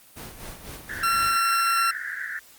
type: noise with tremolo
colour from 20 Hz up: pink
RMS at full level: -37 dBFS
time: 0.16-1.37 s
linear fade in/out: 10 ms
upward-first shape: sine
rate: 4 Hz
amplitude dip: 60%
type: band-pass noise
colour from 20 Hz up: pink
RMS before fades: -33 dBFS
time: 0.89-2.39 s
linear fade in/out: 2 ms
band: 1500 to 1900 Hz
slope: 96 dB/octave
type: tone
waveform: 40% pulse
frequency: 1360 Hz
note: F6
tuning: 46 cents flat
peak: -19 dBFS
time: 1.03-1.91 s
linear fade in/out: 5 ms
effects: white hiss -52 dBFS RMS until 2.58 s + Opus 24 kbps